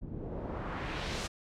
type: noise with low-pass filter sweep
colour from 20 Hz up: pink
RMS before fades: -38 dBFS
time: 0.01-1.28 s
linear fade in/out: 20 ms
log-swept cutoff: 220 to 7100 Hz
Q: 1.1
effects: none